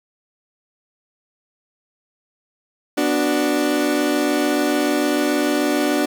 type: chord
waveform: 30% pulse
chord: B minor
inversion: none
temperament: equal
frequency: 246.9 / 293.7 / 370 Hz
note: B3 / D4 / F#4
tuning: 0 / 0 / 0 cents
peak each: -22 / -16 / -21 dBFS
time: 2.97-6.06 s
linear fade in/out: 10 ms
effects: 8-bit